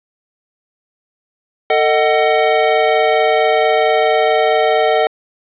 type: chord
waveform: square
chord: D# diminished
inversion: second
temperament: just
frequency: 448 / 622.3 / 746.7 Hz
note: A4 / D#5 / F#5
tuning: +31 / 0 / +16 cents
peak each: -16 dBFS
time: 1.7-5.07 s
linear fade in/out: 2 ms
effects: resampled to 8000 Hz + 8-bit